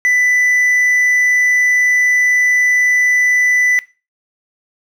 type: tone with hard clipping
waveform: sine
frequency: 1989 Hz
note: B6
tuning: 12 cents sharp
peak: -11 dBFS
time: 0.05-3.79 s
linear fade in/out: 0 ms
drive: 3 dB
effects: noise-tail reverb RT60 0.3 s tail -19 dB re dry